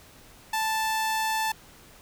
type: tone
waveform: sawtooth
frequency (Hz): 880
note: A5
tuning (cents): 0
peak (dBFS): -21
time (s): 0.53-1.52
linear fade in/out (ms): 5
effects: pink hiss -52 dBFS RMS until 2.01 s